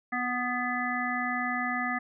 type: harmonic tone with a mistuned harmonic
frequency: 246.9 Hz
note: B3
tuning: in tune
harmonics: 1 / 3 / 5 / 7 / 8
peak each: -34 / -34 / -34 / -34 / -34 dBFS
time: 0.12-1.99 s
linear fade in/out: 10 ms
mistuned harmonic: 8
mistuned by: +27 cents
effects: none